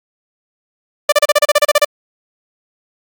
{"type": "tone bursts", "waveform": "sawtooth", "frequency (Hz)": 590, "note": "D5", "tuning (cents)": 8, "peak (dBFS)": -3, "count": 12, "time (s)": [1.09, 1.848], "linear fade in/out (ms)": 5, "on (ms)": 32, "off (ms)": 34, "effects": ["Opus 48 kbps"]}